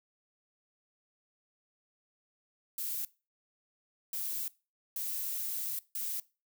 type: noise bursts at uneven times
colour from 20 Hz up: violet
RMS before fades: -36 dBFS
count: 4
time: 2.78-3.05 / 4.13-4.48 / 4.96-5.79 / 5.95-6.2 s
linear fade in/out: 2 ms
effects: noise-tail reverb RT60 0.3 s tail -21 dB re dry